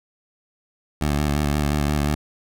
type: tone with vibrato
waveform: 15% pulse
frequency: 73.42 Hz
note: D2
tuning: in tune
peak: -13 dBFS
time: 1.01-2.15 s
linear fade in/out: 5 ms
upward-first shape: square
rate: 5.7 Hz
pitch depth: 33 cents each way
effects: none